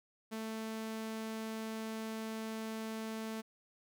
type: tone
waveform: sawtooth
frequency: 221.2 Hz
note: A3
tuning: 9 cents sharp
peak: -35 dBFS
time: 0.31-3.42 s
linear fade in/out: 20 ms
effects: none